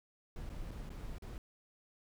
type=noise with dropouts; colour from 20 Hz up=brown; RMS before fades=-44 dBFS; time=0.36-1.38 s; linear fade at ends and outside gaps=1 ms; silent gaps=0.493-0.499 / 0.708-0.712 / 0.893-0.903 / 1.183-1.222 s; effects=none